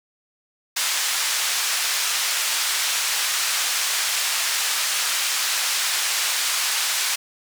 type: band-pass noise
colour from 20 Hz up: white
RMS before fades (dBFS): -23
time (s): 0.76-7.16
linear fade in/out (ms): 10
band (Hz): 1100 to 7700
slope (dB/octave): 12
effects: none